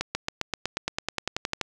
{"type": "accelerating click train", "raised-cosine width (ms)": 0.2, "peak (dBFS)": -9, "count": 16, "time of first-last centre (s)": [0.01, 1.613], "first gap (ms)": 140, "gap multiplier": 0.96, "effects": []}